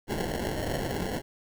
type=noise with sample-and-hold; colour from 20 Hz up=violet; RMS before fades=-31 dBFS; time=0.07-1.22 s; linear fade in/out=50 ms; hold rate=1225 Hz; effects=none